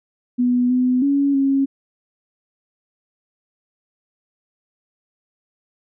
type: tone with pitch steps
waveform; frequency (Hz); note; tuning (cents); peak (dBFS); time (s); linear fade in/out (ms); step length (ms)
sine; 246.5 / 251.9 / 280.5 / 273.2; B3 / B3 / C#4 / C#4; -3 / +34 / +21 / -25; -14; 0.38-1.66; 20; 320
effects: none